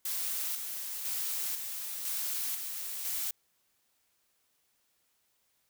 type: noise with tremolo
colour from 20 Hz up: blue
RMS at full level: -34 dBFS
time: 0.05-3.31 s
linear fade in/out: 5 ms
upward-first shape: square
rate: 1 Hz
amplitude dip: 40%
effects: white hiss -74 dBFS RMS until 5.69 s